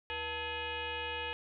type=tone with frequency modulation; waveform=sine; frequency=1698 Hz; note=G#6; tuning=38 cents sharp; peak=-35 dBFS; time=0.1-1.33 s; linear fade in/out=0 ms; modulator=405 Hz; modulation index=3.5; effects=none